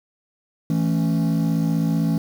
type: chord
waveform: triangle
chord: A major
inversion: second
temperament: equal with one note detuned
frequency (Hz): 164.81 / 220 / 276.2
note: E3 / A3 / C#4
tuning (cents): 0 / 0 / -6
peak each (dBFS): -17 / -21 / -22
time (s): 0.7-2.18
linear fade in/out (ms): 2
effects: tanh soft clip ceiling -11 dBFS + 7-bit